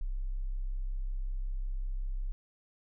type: tone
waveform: sine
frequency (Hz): 32.7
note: C1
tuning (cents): 0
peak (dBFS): -31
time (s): 0.01-2.32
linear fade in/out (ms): 0
effects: none